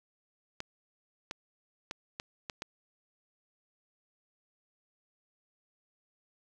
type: clicks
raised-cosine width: 0.2 ms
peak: -20 dBFS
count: 6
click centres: 0.604 / 1.311 / 1.911 / 2.199 / 2.498 / 2.621 s
effects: none